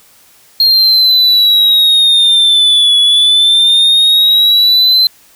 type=exponential two-way sweep; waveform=triangle; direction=down then up; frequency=4232 to 3390 to 4091 Hz; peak=-4 dBFS; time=0.6-5.07 s; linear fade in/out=2 ms; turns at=2.98 s; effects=white hiss -45 dBFS RMS until 5.35 s

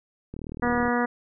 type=click train; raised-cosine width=3 ms; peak=-23 dBFS; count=22; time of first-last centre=0.34-0.88 s; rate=38.9 Hz
type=harmonic tone; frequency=241.8 Hz; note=B3; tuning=36 cents flat; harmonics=1 / 2 / 3 / 4 / 5 / 6 / 7 / 8; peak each=-25 / -28 / -30 / -31 / -32 / -33 / -33 / -34 dBFS; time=0.62-1.06 s; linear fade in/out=10 ms
effects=none

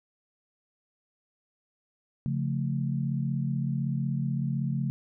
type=chord; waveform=sine; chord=Db augmented; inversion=none; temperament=equal; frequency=138.59 / 174.61 / 220 Hz; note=Db3 / F3 / A3; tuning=0 / 0 / 0 cents; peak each=-28 / -33 / -33 dBFS; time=2.26-4.9 s; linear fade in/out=0 ms; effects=none

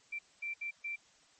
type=tone bursts at uneven times; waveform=sine; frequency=2349 Hz; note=D7; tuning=in tune; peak=-36 dBFS; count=4; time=0.12-0.19 / 0.42-0.54 / 0.61-0.71 / 0.84-0.96 s; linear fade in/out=10 ms; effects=white hiss -65 dBFS RMS until 1.39 s + MP3 32 kbps

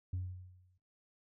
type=tone with exponential decay; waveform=sine; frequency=91.3 Hz; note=F#2; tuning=23 cents flat; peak=-31 dBFS; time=0.13-0.78 s; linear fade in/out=5 ms; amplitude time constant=140 ms; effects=noise-tail reverb RT60 0.7 s tail -19 dB re dry + tanh soft clip ceiling -32 dBFS

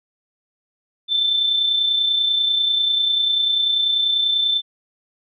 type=tone with amplitude modulation; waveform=sine; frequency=3542 Hz; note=A7; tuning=11 cents sharp; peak=-14 dBFS; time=1.08-4.62 s; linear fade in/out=50 ms; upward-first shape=sine; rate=30.2 Hz; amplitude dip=40%; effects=none

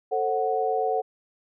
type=chord; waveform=sine; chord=F# diminished; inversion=first; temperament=just; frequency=444 / 532.8 / 740 Hz; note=A4 / C5 / F#5; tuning=+16 / +31 / 0 cents; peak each=-26 / -30 / -25 dBFS; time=0.11-1.02 s; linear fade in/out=20 ms; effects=none

